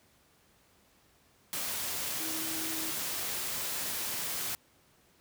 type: tone in noise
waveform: sine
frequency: 320 Hz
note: D#4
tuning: 49 cents sharp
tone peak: -41 dBFS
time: 2.2-2.91 s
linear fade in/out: 0 ms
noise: white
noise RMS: -35 dBFS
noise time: 1.53-4.55 s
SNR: -9 dB
effects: pink hiss -65 dBFS RMS until 5.2 s + high-pass 60 Hz 12 dB/octave